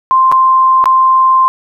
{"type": "tone with dropouts", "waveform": "sine", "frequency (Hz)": 1046.5, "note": "C6", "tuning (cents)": 0, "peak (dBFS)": -5, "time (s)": [0.11, 1.48], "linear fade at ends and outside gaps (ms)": 0, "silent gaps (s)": [[0.316, 0.323], [0.841, 0.857]], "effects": []}